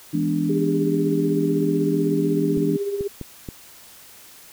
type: chord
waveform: sine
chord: E dominant seventh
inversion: none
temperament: equal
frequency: 164.81 / 207.7 / 246.9 / 293.7 Hz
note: E3 / G#3 / B3 / D4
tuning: 0 / 0 / 0 / 0 cents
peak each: -24 / -28 / -28 / -22 dBFS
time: 0.13-2.77 s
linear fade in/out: 10 ms
type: tone with tremolo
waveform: sine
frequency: 401.6 Hz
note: G4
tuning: 42 cents sharp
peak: -20 dBFS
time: 0.49-3.08 s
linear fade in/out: 10 ms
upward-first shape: triangle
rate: 16 Hz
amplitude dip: 60%
type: clicks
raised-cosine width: 3 ms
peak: -18 dBFS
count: 4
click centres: 2.574 / 3.009 / 3.213 / 3.488 s
effects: white hiss -46 dBFS RMS until 4.52 s